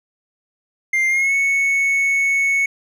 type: tone with pitch glide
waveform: triangle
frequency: 2101 to 2211 Hz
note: C7 to C#7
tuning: +7 to -5 cents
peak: -13 dBFS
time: 0.93-2.66 s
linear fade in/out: 5 ms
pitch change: +88 cents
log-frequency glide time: 1.08-1.34 s
effects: none